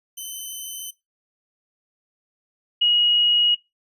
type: tone pair in turn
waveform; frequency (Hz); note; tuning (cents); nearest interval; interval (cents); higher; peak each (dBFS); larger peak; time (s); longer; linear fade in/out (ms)
5% pulse / sine; 3043 / 2894; F#7 / F#7; +48 / -39; minor second; 87; first; -22 / -15; second; 0.17-0.91 / 2.81-3.55; neither; 10
effects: noise-tail reverb RT60 0.2 s tail -19 dB re dry + resampled to 32000 Hz